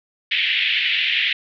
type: band-pass noise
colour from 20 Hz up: white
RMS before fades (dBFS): -20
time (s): 0.31-1.33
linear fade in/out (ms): 5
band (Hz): 1900 to 3400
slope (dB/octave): 48
effects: none